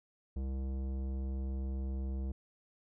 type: tone with tanh clipping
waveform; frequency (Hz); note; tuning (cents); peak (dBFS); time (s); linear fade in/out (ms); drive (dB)
sine; 66.3; C2; +23; -36; 0.36-2.32; 5; 15
effects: none